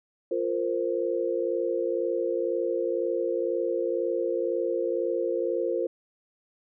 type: chord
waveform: sine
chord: F suspended fourth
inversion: none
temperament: equal with one note detuned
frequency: 349.2 / 461.3 / 523.3 Hz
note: F4 / Bb4 / C5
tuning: 0 / -18 / 0 cents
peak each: -29 dBFS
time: 0.31-5.87 s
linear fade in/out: 5 ms
effects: none